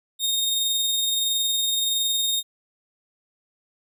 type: tone with amplitude modulation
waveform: sawtooth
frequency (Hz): 3700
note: A#7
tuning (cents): -14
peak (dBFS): -17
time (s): 0.19-2.43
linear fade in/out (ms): 50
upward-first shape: sine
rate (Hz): 21.5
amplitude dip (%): 25
effects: none